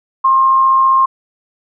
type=tone with amplitude modulation; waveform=sine; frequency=1064 Hz; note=C6; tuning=29 cents sharp; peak=-6 dBFS; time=0.24-1.06 s; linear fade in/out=10 ms; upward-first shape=sine; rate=115 Hz; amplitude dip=30%; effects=none